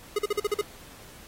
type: tone bursts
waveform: square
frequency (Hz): 415.3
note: G#4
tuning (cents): 0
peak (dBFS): -23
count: 7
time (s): 0.16-0.613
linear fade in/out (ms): 5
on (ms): 27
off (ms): 44
effects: pink hiss -49 dBFS RMS until 1.27 s + AAC 48 kbps